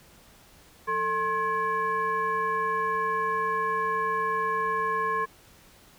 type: tone with frequency modulation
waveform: sine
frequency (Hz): 1068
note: C6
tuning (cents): +35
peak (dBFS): -24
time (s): 0.87-5.26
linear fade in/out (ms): 20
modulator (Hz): 623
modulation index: 0.88
effects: pink hiss -55 dBFS RMS until 5.98 s